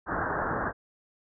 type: low-pass noise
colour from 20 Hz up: white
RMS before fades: -30 dBFS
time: 0.06-0.73 s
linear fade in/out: 50 ms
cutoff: 1700 Hz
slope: 96 dB/octave
effects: none